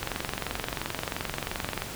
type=click train; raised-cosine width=0.3 ms; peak=-13 dBFS; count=42; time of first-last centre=0.03-1.82 s; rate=22.9 Hz; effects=pink hiss -38 dBFS RMS until 1.95 s